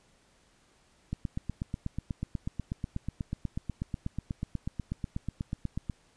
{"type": "click train", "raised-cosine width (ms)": 5, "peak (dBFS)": -20, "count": 40, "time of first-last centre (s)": [1.13, 5.898], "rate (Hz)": 8.18, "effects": ["pink hiss -65 dBFS RMS until 6.16 s", "resampled to 22050 Hz"]}